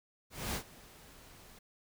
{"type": "noise with ADSR envelope", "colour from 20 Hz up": "pink", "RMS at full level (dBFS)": -35, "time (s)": [0.3, 1.59], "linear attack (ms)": 240, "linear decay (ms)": 88, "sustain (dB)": -21, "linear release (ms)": 6, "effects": []}